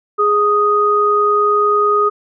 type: tone pair together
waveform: sine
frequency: 415.3 / 1244.5 Hz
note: G#4 / D#6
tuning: 0 / 0 cents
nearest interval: octave + perfect fifth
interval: 1900 cents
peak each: -15 / -12 dBFS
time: 0.18-2.1 s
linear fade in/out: 20 ms
effects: none